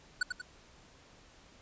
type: tone with echo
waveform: square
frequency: 1480 Hz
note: F#6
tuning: in tune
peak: -27 dBFS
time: 0.21-0.23 s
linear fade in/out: 5 ms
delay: 93 ms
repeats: 2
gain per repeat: -6 dB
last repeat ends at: 0.416 s
effects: pink hiss -59 dBFS RMS until 1.61 s + resampled to 16000 Hz